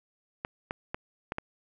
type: clicks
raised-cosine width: 0.5 ms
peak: -17 dBFS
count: 5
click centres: 0.449 / 0.709 / 0.945 / 1.321 / 1.384 s
effects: none